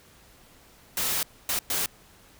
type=noise bursts at uneven times; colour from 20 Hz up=white; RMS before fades=-27 dBFS; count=3; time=0.97-1.23 / 1.49-1.59 / 1.7-1.86 s; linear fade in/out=2 ms; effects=pink hiss -55 dBFS RMS until 2.39 s